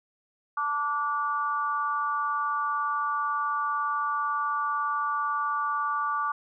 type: tone with amplitude modulation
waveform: sine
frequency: 1163 Hz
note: D6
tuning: 17 cents flat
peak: -21 dBFS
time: 0.57-6.32 s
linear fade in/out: 5 ms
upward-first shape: sine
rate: 282 Hz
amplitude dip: 90%
effects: none